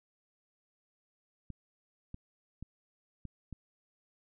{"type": "clicks", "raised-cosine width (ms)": 5, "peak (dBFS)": -30, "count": 5, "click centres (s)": [1.503, 2.144, 2.626, 3.253, 3.527], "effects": []}